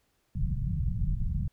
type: low-pass noise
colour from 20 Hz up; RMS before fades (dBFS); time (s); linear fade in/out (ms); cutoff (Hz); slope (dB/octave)
pink; -29; 0.35-1.48; 5; 180; 48
effects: pink hiss -73 dBFS RMS until 1.52 s